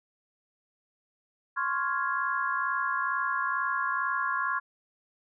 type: chord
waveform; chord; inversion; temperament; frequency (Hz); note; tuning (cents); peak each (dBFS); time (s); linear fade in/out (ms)
sine; Db major seventh; third; equal; 1046.5 / 1108.7 / 1396.9 / 1661.2; C6 / Db6 / F6 / Ab6; 0 / 0 / 0 / 0; -32; 1.56-4.6; 20
effects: none